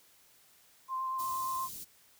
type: tone with vibrato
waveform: sine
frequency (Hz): 1046.5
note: C6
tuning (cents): 0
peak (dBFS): -32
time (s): 0.88-1.69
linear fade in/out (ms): 50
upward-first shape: triangle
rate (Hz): 8.5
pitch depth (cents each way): 15
type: band-stop noise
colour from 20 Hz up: white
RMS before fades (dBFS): -44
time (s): 1.18-1.85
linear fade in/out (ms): 20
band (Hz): 280 to 5100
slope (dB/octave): 12
effects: white hiss -63 dBFS RMS until 2.19 s